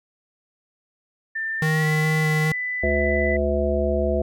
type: tone with pitch glide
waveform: sine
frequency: 1787 to 1994.3 Hz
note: A6 to B6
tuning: +26 to +16 cents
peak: -24 dBFS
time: 1.35-3.37 s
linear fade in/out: 10 ms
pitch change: +190 cents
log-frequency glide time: 1.58-1.92 s
type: tone with vibrato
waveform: square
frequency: 155.56 Hz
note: D#3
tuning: in tune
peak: -20 dBFS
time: 1.62-2.52 s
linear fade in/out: 2 ms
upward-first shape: square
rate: 2.4 Hz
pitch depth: 9 cents each way
type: harmonic tone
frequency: 72.2 Hz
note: D2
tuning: 29 cents flat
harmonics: 1 / 3 / 5 / 7 / 9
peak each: -24 / -28 / -26 / -26 / -24 dBFS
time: 2.83-4.22 s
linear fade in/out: 5 ms
effects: none